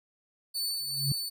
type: tone with tremolo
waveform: sawtooth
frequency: 4495 Hz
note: C#8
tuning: 23 cents sharp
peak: -26 dBFS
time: 0.54-1.3 s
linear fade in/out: 20 ms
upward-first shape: triangle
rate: 2.4 Hz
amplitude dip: 40%
type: tone with exponential growth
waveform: sine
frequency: 138.59 Hz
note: C#3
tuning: in tune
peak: -23 dBFS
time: 0.8-1.12 s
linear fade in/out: 2 ms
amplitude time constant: 68 ms
effects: none